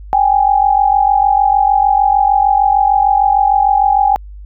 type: tone pair together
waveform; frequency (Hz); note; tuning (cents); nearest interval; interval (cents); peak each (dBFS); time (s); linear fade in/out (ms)
sine; 784 / 830.6; G5 / G#5; 0 / 0; minor second; 100; -11; 0.13-4.16; 0
effects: added 50 Hz sine -29 dBFS peak until 4.45 s